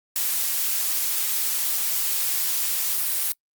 blue noise, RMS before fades -24 dBFS, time 0.16-3.32 s, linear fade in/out 0 ms, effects noise-tail reverb RT60 0.1 s tail -26 dB re dry + Opus 48 kbps

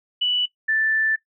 sine tone pair in turn, 2960 / 1763.3 Hz, F#7 / A6, 0 / +3 cents, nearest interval major sixth, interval 897 cents, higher first, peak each -18 dBFS, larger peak neither, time 0.21-0.46 / 0.68-1.16 s, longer second, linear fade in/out 10 ms, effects noise-tail reverb RT60 0.1 s tail -17 dB re dry

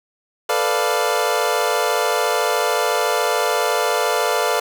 25% pulse chord, B half-diminished seventh, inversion third, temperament equal, 440 / 493.9 / 587.3 / 698.5 Hz, A4 / B4 / D5 / F5, 0 / 0 / 0 / 0 cents, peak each -19 dBFS, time 0.49-4.6 s, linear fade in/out 5 ms, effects none

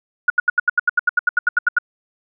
sine tone bursts, 1450 Hz, F#6, 35 cents flat, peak -10 dBFS, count 16, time 0.28-1.786 s, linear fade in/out 5 ms, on 21 ms, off 78 ms, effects none

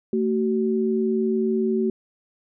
sine tone pair together, 224.1 / 377.6 Hz, A3 / F#4, +32 / +35 cents, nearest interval major sixth, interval 903 cents, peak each -22 dBFS, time 0.13-1.9 s, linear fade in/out 2 ms, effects none

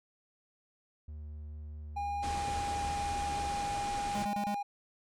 triangle tone with pitch glide, 75.4 to 71.33 Hz, D2 to D2, +46 to -50 cents, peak -39 dBFS, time 1.08-3.56 s, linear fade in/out 5 ms, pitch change -96 cents, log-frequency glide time 3.16-3.42 s
triangle tone, 812 Hz, G#5, 39 cents flat, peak -31 dBFS, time 1.96-4.63 s, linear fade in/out 10 ms
pink low-pass noise, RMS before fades -41 dBFS, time 2.22-4.26 s, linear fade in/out 20 ms, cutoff 9700 Hz, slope 48 dB/octave
square tone bursts, 206.6 Hz, G#3, 9 cents flat, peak -35 dBFS, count 4, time 4.15-4.544 s, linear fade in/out 0 ms, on 76 ms, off 30 ms
effects none

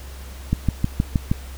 click train, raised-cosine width 5 ms, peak -5 dBFS, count 6, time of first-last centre 0.53-1.315 s, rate 6.37 Hz, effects added 66 Hz sine -34 dBFS peak until 1.57 s + pink hiss -43 dBFS RMS until 1.57 s

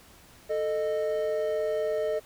triangle tone pair together, 440.5 / 616 Hz, A4 / D#5, +2 / -17 cents, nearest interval tritone, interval 581 cents, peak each -27 / -26 dBFS, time 0.49-2.2 s, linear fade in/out 20 ms, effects pink hiss -54 dBFS RMS until 2.25 s

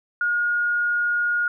sine tone, 1433 Hz, F6, 44 cents sharp, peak -19 dBFS, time 0.21-1.48 s, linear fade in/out 2 ms, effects none

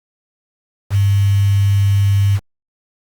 sine tone with quantisation, 99.8 Hz, G2, 32 cents sharp, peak -10 dBFS, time 0.9-2.4 s, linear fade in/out 50 ms, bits 5, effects Opus 48 kbps

